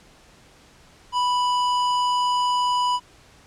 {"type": "tone with tanh clipping", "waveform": "sine", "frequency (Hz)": 987.8, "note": "B5", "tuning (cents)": 0, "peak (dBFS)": -21, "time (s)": [1.12, 3], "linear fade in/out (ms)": 50, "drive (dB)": 16, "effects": ["pink hiss -52 dBFS RMS until 3.46 s", "low-pass 8000 Hz 12 dB/octave"]}